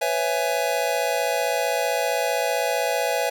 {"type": "chord", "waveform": "square", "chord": "C# minor seventh", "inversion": "third", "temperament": "just", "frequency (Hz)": [498.9, 554.4, 665.2, 831.5], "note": ["B4", "C#5", "E5", "G#5"], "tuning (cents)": [17, 0, 16, 2], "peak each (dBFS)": [-28, -28, -27, -28], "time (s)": [0.01, 3.3], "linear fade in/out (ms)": 10, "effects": []}